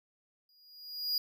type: tone with exponential growth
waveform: square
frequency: 4875 Hz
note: D#8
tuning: 36 cents flat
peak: -27 dBFS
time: 0.49-1.18 s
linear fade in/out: 2 ms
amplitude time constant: 150 ms
effects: none